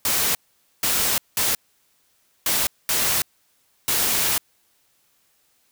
white noise bursts at uneven times, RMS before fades -21 dBFS, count 6, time 0.05-0.35 / 0.83-1.18 / 1.37-1.55 / 2.46-2.67 / 2.89-3.22 / 3.88-4.38 s, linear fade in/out 2 ms, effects white hiss -64 dBFS RMS until 5.71 s

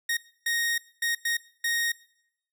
sawtooth tone bursts at uneven times, 1864.7 Hz, A#6, in tune, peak -21 dBFS, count 5, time 0.09-0.17 / 0.46-0.78 / 1.02-1.15 / 1.25-1.37 / 1.64-1.92 s, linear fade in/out 5 ms, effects noise-tail reverb RT60 0.8 s tail -22 dB re dry

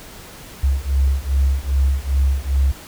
sine beating tone pair, 66.8 / 69.3 Hz, C2 / C#2, +36 / 0 cents, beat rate 2.5 Hz, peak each -17 dBFS, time 0.63-2.72 s, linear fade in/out 10 ms, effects tanh soft clip ceiling -8 dBFS + pink hiss -39 dBFS RMS until 2.87 s

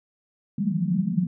pink band-pass noise, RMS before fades -24 dBFS, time 0.58-1.27 s, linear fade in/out 5 ms, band 160 to 220 Hz, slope 96 dB/octave, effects none

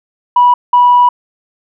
sine tone bursts at uneven times, 978 Hz, B5, 17 cents flat, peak -3 dBFS, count 2, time 0.36-0.54 / 0.73-1.09 s, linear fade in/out 5 ms, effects tanh soft clip ceiling 0 dBFS

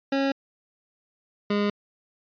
25% pulse tone pair in turn, 273.5 / 205.3 Hz, C#4 / G#3, -23 / -20 cents, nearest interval perfect fourth, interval 497 cents, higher first, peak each -18 / -18 dBFS, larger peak neither, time 0.12-0.32 / 1.5-1.7 s, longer neither, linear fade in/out 5 ms, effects resampled to 11025 Hz

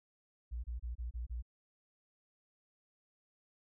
sine tone bursts, 59.3 Hz, A#1, 30 cents sharp, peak -37 dBFS, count 6, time 0.51-1.425 s, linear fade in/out 20 ms, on 130 ms, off 27 ms, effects none

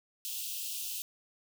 white high-pass noise, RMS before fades -38 dBFS, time 0.25-1.02 s, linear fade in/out 0 ms, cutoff 2600 Hz, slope 96 dB/octave, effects none

